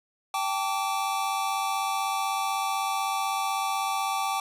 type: chord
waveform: square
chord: G suspended second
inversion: none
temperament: equal with one note detuned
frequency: 784 / 880 / 1155.8 Hz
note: G5 / A5 / D6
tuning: 0 / 0 / -28 cents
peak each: -30 / -33 / -31 dBFS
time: 0.34-4.4 s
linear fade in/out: 2 ms
effects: resampled to 32000 Hz + 10-bit